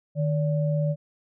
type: tone pair together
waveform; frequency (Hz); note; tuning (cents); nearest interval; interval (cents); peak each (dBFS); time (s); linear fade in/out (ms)
sine; 152.56 / 576; D#3 / D5; -34 / -34; octave + major seventh; 2300; -22 / -29; 0.15-0.96; 50
effects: none